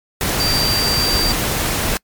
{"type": "tone in noise", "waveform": "sine", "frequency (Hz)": 4699, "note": "D8", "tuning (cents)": 0, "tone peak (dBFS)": -17, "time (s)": [0.4, 1.32], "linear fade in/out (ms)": 0, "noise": "pink", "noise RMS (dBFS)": -19, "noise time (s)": [0.21, 1.97], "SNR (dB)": -1, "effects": ["noise-tail reverb RT60 0.1 s tail -26 dB re dry", "MP3 96 kbps"]}